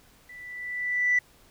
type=tone with level ramp; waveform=sine; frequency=1975.5 Hz; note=B6; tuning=in tune; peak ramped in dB=-43 to -17 dBFS; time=0.29-1.19 s; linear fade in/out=5 ms; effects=tanh soft clip ceiling -15 dBFS + pink hiss -58 dBFS RMS until 1.5 s